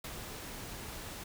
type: noise with ADSR envelope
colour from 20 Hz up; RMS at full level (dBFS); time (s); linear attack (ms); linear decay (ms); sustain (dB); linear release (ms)
pink; -41; 0.04-1.24; 4; 59; -3; 7
effects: none